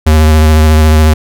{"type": "tone with vibrato", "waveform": "square", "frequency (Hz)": 77.78, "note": "D#2", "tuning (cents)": 0, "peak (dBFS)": -4, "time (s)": [0.06, 1.14], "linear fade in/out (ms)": 10, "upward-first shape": "sine", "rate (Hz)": 14, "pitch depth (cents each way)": 24, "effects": []}